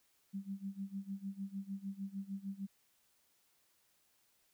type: tone with tremolo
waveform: sine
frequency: 196 Hz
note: G3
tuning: in tune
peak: -37 dBFS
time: 0.33-2.67 s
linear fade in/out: 20 ms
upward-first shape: sine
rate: 6.6 Hz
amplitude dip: 90%
effects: white hiss -74 dBFS RMS until 4.53 s